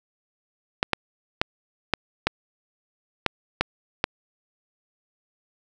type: clicks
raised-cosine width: 0.3 ms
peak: -3 dBFS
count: 8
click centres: 0.829 / 0.933 / 1.415 / 1.937 / 2.27 / 3.263 / 3.61 / 4.041 s
effects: none